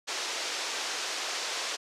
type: band-pass noise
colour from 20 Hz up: white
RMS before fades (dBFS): -34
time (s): 0.07-1.77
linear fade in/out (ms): 20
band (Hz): 350 to 6400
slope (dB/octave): 24
effects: resampled to 32000 Hz